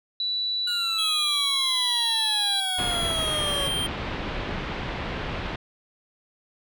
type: tone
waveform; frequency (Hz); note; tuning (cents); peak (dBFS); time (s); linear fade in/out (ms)
sine; 3951; B7; 0; -24; 0.2-2.6; 2
type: exponential sweep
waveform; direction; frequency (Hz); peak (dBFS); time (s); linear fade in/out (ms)
25% pulse; down; 1449 to 551; -27; 0.67-3.68; 5
type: tone with pitch glide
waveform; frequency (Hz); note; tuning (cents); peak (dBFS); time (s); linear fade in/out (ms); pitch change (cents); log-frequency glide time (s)
square; 3322 to 3172; G#7 to G7; 0 to +20; -26; 0.98-3.87; 10; -80; 3.07-3.64
type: low-pass noise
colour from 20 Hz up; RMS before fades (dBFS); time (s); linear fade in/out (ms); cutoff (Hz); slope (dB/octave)
pink; -31; 2.78-5.56; 5; 3500; 24
effects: none